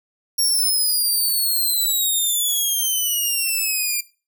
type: exponential sweep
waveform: 5% pulse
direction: down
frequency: 5588 to 2381 Hz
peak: -11 dBFS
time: 0.38-4.01 s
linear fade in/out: 10 ms
effects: noise-tail reverb RT60 0.3 s tail -17 dB re dry